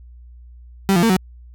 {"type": "tone with pitch steps", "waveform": "35% pulse", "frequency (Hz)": [194.7, 172.7, 227.7, 185.9], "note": ["G3", "F3", "A#3", "F#3"], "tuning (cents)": [-12, -19, -40, 8], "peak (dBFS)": -11, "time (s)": [0.89, 1.166], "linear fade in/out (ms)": 0, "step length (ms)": 69, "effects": ["added 60 Hz sine -39 dBFS peak until 1.54 s"]}